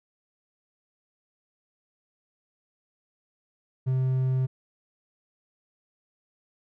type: tone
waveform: triangle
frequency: 130 Hz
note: C3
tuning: 11 cents flat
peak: -20 dBFS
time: 3.86-4.47 s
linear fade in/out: 20 ms
effects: none